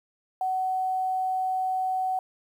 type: tone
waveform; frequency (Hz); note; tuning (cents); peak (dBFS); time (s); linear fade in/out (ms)
sine; 750; F#5; +23; -24; 0.41-2.19; 2
effects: 9-bit